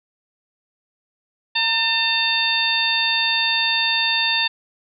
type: harmonic tone with a mistuned harmonic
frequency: 900 Hz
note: A5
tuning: 39 cents sharp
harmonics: 1 / 2 / 3 / 4 / 5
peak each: -27 / -25 / -22 / -21 / -25 dBFS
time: 1.55-4.48 s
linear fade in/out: 10 ms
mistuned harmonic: 1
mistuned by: +38 cents
effects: none